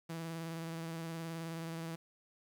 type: tone with vibrato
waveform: sawtooth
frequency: 164.5 Hz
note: E3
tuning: 3 cents flat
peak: -36 dBFS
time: 0.09-1.96 s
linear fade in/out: 10 ms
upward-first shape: sine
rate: 19 Hz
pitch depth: 26 cents each way
effects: 11-bit